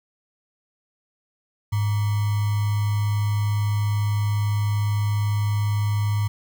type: tone with sample-and-hold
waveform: sine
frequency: 103.83 Hz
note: G#2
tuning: in tune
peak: -19 dBFS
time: 1.72-6.28 s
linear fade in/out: 10 ms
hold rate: 1050 Hz
effects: none